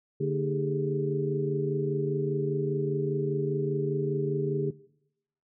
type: tone cluster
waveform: sine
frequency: 145.9 / 228.1 / 308.1 / 399.5 / 424.5 Hz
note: D3 / A#3 / D#4 / G4 / G#4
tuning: -11 / -37 / -17 / +33 / +38 cents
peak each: -29 / -37 / -38 / -29 / -36 dBFS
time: 0.2-4.71 s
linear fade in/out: 10 ms
effects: noise-tail reverb RT60 0.8 s tail -20 dB re dry